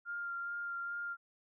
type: tone with vibrato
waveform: sine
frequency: 1396.9 Hz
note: F6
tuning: in tune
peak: -37 dBFS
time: 0.05-1.17 s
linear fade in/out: 50 ms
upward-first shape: sine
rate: 2.4 Hz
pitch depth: 14 cents each way
effects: none